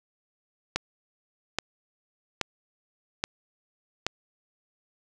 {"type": "click train", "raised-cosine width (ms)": 0.2, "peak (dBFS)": -8, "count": 5, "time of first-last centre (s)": [0.76, 4.066], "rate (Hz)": 1.21, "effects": []}